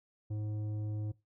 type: tone with tanh clipping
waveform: sine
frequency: 106.1 Hz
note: G#2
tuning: 38 cents sharp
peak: -36 dBFS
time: 0.3-1.12 s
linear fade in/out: 10 ms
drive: 10 dB
effects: noise-tail reverb RT60 0.2 s tail -17 dB re dry